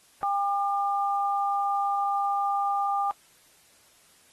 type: tone pair together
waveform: sine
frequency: 800.9 / 1200 Hz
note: G5 / D6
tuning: +37 / +37 cents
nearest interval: perfect fifth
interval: 700 cents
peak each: -25 / -28 dBFS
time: 0.23-3.11 s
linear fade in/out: 0 ms
effects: white hiss -59 dBFS RMS until 4.32 s + AAC 32 kbps